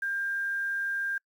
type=tone with quantisation; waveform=sine; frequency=1597 Hz; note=G6; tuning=32 cents sharp; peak=-28 dBFS; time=0.02-1.18 s; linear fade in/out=5 ms; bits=9; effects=noise-tail reverb RT60 0.1 s tail -26 dB re dry